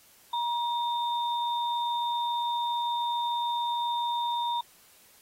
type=tone pair together; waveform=sine; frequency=950 / 3637 Hz; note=A#5 / A#7; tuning=+33 / -43 cents; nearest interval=octave + major seventh; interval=2324 cents; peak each=-27 / -35 dBFS; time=0.33-4.61 s; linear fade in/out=5 ms; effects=white hiss -58 dBFS RMS until 5.21 s + AAC 48 kbps